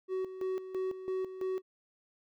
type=tone with tremolo; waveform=triangle; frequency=375.5 Hz; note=F#4; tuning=26 cents sharp; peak=-29 dBFS; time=0.08-1.62 s; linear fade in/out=50 ms; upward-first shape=square; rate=3 Hz; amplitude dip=70%; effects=none